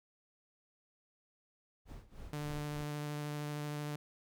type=noise with tremolo; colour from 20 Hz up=brown; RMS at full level=-46 dBFS; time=1.85-2.86 s; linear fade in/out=50 ms; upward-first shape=sine; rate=3.3 Hz; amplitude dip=85%
type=tone with vibrato; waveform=sawtooth; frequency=148.1 Hz; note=D3; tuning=15 cents sharp; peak=-34 dBFS; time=2.33-3.96 s; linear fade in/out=2 ms; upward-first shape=sine; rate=13 Hz; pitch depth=10 cents each way
effects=none